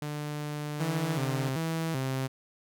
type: tone with pitch glide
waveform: sawtooth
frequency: 148.7 to 150.51 Hz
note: D3 to D3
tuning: +22 to +43 cents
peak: -29 dBFS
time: 0.02-1.49 s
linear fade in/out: 2 ms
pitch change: +21 cents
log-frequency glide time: 1.24-1.32 s
type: tone with vibrato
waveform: sawtooth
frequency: 146.83 Hz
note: D3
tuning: in tune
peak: -25 dBFS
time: 0.79-2.28 s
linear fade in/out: 20 ms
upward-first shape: square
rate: 1.3 Hz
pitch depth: 180 cents each way
effects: none